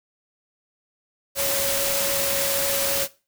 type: tone in noise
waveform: sine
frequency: 554.4 Hz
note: C#5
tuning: in tune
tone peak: -27 dBFS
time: 1.35-3.08 s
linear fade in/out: 50 ms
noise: white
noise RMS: -24 dBFS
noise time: 1.35-3.08 s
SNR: -6 dB
effects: noise-tail reverb RT60 0.3 s tail -18 dB re dry